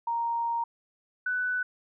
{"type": "tone pair in turn", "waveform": "sine", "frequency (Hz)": [932.3, 1493.3], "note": ["A#5", "F#6"], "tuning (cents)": [0, 16], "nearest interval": "minor sixth", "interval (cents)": 816, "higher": "second", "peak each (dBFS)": -26, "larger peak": "neither", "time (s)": [[0.07, 0.64], [1.26, 1.63]], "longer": "first", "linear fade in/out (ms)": 5, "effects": []}